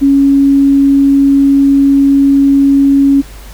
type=tone; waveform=sine; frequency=277.2 Hz; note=C#4; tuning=in tune; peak=-4 dBFS; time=0.01-3.22 s; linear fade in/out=20 ms; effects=added 50 Hz sine -29 dBFS peak until 3.53 s + pink hiss -36 dBFS RMS until 3.53 s